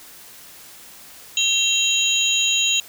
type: tone cluster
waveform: sine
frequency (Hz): 2735 / 3161 / 3846 / 6780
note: F7 / G7 / B7 / G#8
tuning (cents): -37 / +14 / -47 / +35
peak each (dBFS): -22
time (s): 1.37-2.8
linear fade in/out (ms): 2
effects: white hiss -43 dBFS RMS until 2.88 s